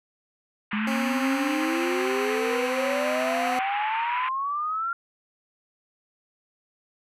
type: band-pass noise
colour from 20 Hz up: white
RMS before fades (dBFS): -32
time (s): 0.71-4.29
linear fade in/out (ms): 5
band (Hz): 880 to 2700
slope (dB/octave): 48
type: exponential sweep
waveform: sine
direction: up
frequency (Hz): 207.6 to 1394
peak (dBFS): -25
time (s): 0.73-4.93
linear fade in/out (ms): 2
type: tone with pitch glide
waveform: 15% pulse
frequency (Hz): 270.5 to 255.6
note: C#4 to C4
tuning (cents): -42 to -40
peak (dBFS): -22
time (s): 0.87-3.59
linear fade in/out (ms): 2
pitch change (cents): -98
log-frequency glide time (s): 1.02-2.53
effects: resampled to 32000 Hz